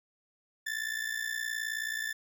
40% pulse ring-modulated tone, 1760 Hz, A6, in tune, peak -29 dBFS, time 0.66-2.13 s, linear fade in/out 10 ms, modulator 29.5 Hz, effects none

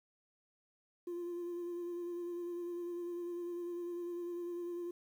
sine tone with vibrato, 347.8 Hz, F4, 7 cents flat, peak -36 dBFS, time 1.07-4.91 s, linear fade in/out 5 ms, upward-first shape sine, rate 10 Hz, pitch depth 24 cents each way, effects tanh soft clip ceiling -37 dBFS + 11-bit

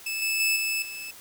sawtooth tone with level steps, 2619 Hz, E7, 12 cents flat, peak -25 / -21 / -18 / -22 / -32 dBFS, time 0.06-1.11 s, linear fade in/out 5 ms, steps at 0.22 / 0.4 / 0.56 / 0.82 s, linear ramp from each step 2 ms, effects white hiss -47 dBFS RMS until 1.2 s

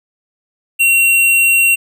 square tone, 2741 Hz, F7, 33 cents flat, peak -9 dBFS, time 0.79-1.76 s, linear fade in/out 20 ms, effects none

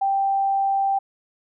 sine tone, 785 Hz, G5, 2 cents sharp, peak -18 dBFS, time 0.01-0.99 s, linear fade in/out 10 ms, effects none

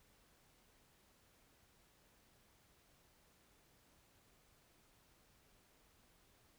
silence, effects pink hiss -71 dBFS RMS until 6.58 s

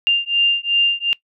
sine beating tone pair, 2794 / 2796.7 Hz, F7 / F7, 0 / +2 cents, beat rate 2.7 Hz, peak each -17 dBFS, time 0.07-1.13 s, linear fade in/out 0 ms, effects noise-tail reverb RT60 0.1 s tail -21 dB re dry

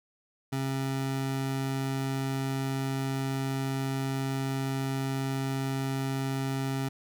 25% pulse tone, 134.7 Hz, C#3, 49 cents flat, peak -25 dBFS, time 0.52-6.89 s, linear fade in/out 10 ms, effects none

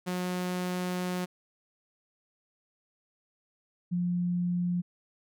sawtooth / sine tone pair in turn, 180.8 / 176.57 Hz, F#3 / F3, -40 / +19 cents, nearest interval unison, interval 41 cents, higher first, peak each -26 dBFS, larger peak neither, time 0.06-1.26 / 3.91-4.82 s, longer first, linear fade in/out 20 ms, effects none

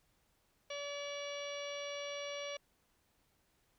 harmonic tone, 573 Hz, D5, 43 cents flat, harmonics 1 / 2 / 3 / 4 / 5 / 6 / 7 / 8 / 10, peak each -42 / -51 / -55 / -48 / -50 / -51 / -57 / -59 / -53 dBFS, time 0.7-2.57 s, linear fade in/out 5 ms, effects pink hiss -75 dBFS RMS until 3.78 s

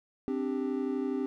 triangle chord, C suspended second, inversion none, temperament equal with one note detuned, 261.6 / 293.7 / 393.8 Hz, C4 / D4 / G4, 0 / 0 / +8 cents, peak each -30 / -33 / -32 dBFS, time 0.28-1.26 s, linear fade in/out 0 ms, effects none

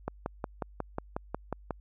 click train, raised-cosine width 1 ms, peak -18 dBFS, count 10, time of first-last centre 0.08-1.707 s, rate 5.53 Hz, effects added 50 Hz sine -50 dBFS peak until 1.8 s

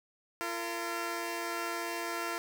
10% pulse tone pair together, 341.3 / 455.6 Hz, F4 / A#4, -40 / -40 cents, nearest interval perfect fourth, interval 500 cents, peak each -27 / -31 dBFS, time 0.41-2.38 s, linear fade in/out 0 ms, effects none

